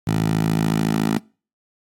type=tone with high-pass filter sweep; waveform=10% pulse; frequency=53.9 Hz; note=A1; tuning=35 cents flat; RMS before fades=-20 dBFS; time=0.07-1.18 s; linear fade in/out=5 ms; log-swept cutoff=130 to 210 Hz; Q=2.4; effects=noise-tail reverb RT60 0.4 s tail -26 dB re dry + AAC 48 kbps